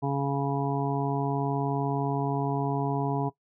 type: harmonic tone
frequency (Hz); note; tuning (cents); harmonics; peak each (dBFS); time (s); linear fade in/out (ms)
139.5; C#3; +11; 1 / 2 / 3 / 5 / 6 / 7; -28 / -31 / -33 / -35 / -36 / -36; 0.02-3.3; 20
effects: noise-tail reverb RT60 0.1 s tail -17 dB re dry